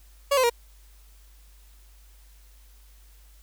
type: tone with pitch steps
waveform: 30% pulse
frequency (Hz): 563 / 516.3 / 473.4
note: C#5 / C5 / A#4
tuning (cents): +27 / -23 / +27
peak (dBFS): -16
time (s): 0.31-0.499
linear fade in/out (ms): 10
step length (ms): 63
effects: added 50 Hz sine -50 dBFS peak until 3.42 s + white hiss -60 dBFS RMS until 3.42 s